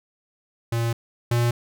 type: tone pair in turn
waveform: square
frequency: 116.3 / 119.16 Hz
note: A#2 / A#2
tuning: -4 / +38 cents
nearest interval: unison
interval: 42 cents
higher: second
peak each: -22 / -19 dBFS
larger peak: second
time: 0.72-0.93 / 1.31-1.51 s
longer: first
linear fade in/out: 5 ms
effects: none